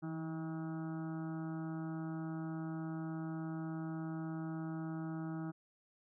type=harmonic tone with a mistuned harmonic; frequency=160 Hz; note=D#3; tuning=49 cents sharp; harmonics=1 / 2 / 4 / 5 / 6 / 7 / 8 / 9 / 10; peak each=-41 / -42 / -55 / -54 / -62 / -61 / -56 / -58 / -67 dBFS; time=0.02-5.52 s; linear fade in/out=20 ms; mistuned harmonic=1; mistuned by=+37 cents; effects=none